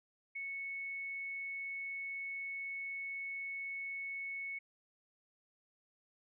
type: tone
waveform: sine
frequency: 2209 Hz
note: C#7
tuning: 7 cents flat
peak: -39 dBFS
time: 0.35-4.59 s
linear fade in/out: 10 ms
effects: none